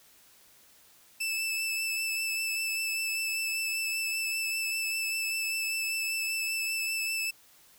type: tone with vibrato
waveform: sawtooth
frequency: 2637 Hz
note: E7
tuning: in tune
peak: -26 dBFS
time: 1.2-7.31 s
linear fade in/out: 10 ms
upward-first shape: triangle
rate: 5.1 Hz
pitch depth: 19 cents each way
effects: white hiss -59 dBFS RMS until 7.78 s